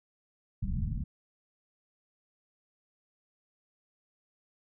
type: low-pass noise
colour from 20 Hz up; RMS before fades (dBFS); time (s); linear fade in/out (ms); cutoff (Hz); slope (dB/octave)
pink; -32; 0.62-1.04; 10; 210; 48
effects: none